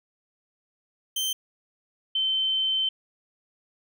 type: tone pair in turn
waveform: sawtooth / sine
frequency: 3117 / 3087 Hz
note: G7 / G7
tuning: -11 / -27 cents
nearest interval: unison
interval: 16 cents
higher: first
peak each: -22 dBFS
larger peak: neither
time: 1.16-1.33 / 2.15-2.89 s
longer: second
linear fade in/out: 5 ms
effects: none